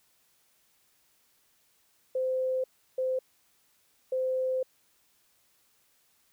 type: tone bursts at uneven times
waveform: sine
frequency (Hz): 517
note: C5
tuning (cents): -21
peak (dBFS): -26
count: 3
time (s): 2.15-2.64 / 2.98-3.19 / 4.12-4.63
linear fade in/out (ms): 5
effects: white hiss -68 dBFS RMS until 6.32 s